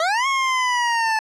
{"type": "linear two-way sweep", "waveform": "25% pulse", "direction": "up then down", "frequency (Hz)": [622.3, 1098, 870], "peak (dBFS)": -14, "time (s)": [0, 1.19], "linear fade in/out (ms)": 2, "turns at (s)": 0.27, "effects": ["low-pass 6000 Hz 12 dB/octave"]}